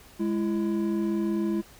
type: tone pair together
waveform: triangle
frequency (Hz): 207.7 / 334.5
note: G#3 / E4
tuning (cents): 0 / +25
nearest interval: minor sixth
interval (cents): 825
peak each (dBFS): -25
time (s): 0.19-1.62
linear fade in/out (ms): 20
effects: pink hiss -52 dBFS RMS until 1.79 s